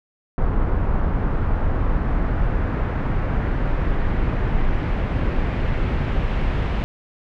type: noise with low-pass filter sweep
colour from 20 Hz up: brown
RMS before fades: -20 dBFS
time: 0.38-6.84 s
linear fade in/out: 0 ms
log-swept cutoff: 1300 to 2700 Hz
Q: 1.3
effects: none